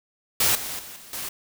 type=noise with level steps; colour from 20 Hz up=white; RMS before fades=-20 / -32 / -40 / -45 / -32 dBFS; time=0.4-1.29 s; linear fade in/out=5 ms; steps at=0.55 / 0.79 / 0.96 / 1.13 s; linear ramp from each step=2 ms; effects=none